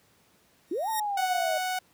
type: tone with exponential growth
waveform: 5% pulse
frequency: 1864.7 Hz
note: A#6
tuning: in tune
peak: -18 dBFS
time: 0.67-1 s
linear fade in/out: 5 ms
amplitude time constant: 71 ms
type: linear two-way sweep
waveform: sine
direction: up then down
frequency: 296.5 to 898 to 617 Hz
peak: -27 dBFS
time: 0.71-1.58 s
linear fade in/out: 5 ms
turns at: 0.89 s
type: tone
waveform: sawtooth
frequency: 740 Hz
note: F#5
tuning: in tune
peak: -24 dBFS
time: 1.17-1.79 s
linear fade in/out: 5 ms
effects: pink hiss -63 dBFS RMS until 1.93 s + high-pass 100 Hz 12 dB/octave